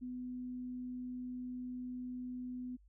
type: tone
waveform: sine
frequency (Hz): 250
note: B3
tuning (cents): +21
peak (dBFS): -40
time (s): 0.01-2.77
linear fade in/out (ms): 20
effects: added 50 Hz sine -61 dBFS peak until 2.88 s